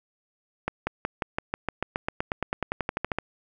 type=accelerating click train; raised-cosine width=0.5 ms; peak=-11 dBFS; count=22; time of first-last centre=0.68-3.186 s; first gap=190 ms; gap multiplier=0.95; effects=none